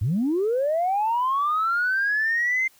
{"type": "linear sweep", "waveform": "sine", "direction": "up", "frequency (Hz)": [87.31, 2100], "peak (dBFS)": -19, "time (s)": [0.01, 2.68], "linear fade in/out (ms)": 10, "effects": ["tanh soft clip ceiling -16 dBFS", "white hiss -57 dBFS RMS until 2.79 s"]}